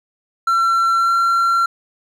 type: tone with pitch glide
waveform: triangle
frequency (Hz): 1354 to 1365.8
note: E6 to F6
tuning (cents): +46 to -39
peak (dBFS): -11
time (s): 0.47-1.66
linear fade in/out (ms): 5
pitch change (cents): +15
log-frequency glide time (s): 0.97-1.13
effects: none